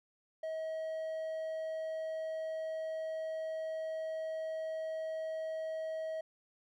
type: tone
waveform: triangle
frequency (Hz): 638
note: D#5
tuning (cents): +43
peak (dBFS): -34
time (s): 0.43-6.21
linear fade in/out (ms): 5
effects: none